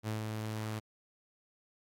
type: tone with ADSR envelope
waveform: sawtooth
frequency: 108.9 Hz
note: A2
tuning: 17 cents flat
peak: -29 dBFS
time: 0.03-0.8 s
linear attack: 48 ms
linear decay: 140 ms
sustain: -3 dB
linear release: 16 ms
effects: AAC 48 kbps